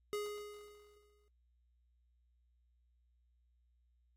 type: tone with exponential decay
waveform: square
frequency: 415.3 Hz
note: G#4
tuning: in tune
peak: -36 dBFS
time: 0.13-1.28 s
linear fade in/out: 0 ms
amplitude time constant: 250 ms
effects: added 60 Hz sine -70 dBFS peak until 4.16 s + AAC 48 kbps